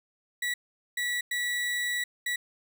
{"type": "tone bursts at uneven times", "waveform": "35% pulse", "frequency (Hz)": 1945, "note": "B6", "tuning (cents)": -27, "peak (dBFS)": -26, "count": 4, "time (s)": [[0.42, 0.54], [0.97, 1.21], [1.31, 2.04], [2.26, 2.36]], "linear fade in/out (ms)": 5, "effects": []}